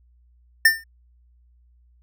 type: tone with exponential decay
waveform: square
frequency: 1801 Hz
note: A6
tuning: 40 cents sharp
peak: -9 dBFS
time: 0.65-0.84 s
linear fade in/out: 5 ms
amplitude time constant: 41 ms
effects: added 60 Hz sine -54 dBFS peak until 2.02 s